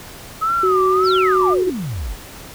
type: tone with vibrato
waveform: sine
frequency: 1264 Hz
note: D#6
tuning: 27 cents sharp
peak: -15 dBFS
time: 0.41-1.55 s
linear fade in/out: 20 ms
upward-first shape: sine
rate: 1.7 Hz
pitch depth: 140 cents each way
type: tone with pitch glide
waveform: sine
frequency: 373.4 to 367 Hz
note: F#4 to F#4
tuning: +16 to -14 cents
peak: -14 dBFS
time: 0.63-1.7 s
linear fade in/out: 5 ms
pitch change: -30 cents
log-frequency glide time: 1.36-1.48 s
type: exponential sweep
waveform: sine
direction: down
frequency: 5600 to 38 Hz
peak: -22 dBFS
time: 1.03-2.17 s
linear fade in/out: 50 ms
effects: tanh soft clip ceiling -3 dBFS + pink hiss -37 dBFS RMS until 2.54 s